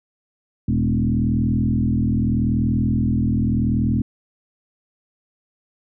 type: tone with frequency modulation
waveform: sine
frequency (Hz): 166.4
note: E3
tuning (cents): +17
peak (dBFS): -16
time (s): 0.68-4.02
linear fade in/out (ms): 5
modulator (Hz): 40.8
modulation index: 2.5
effects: none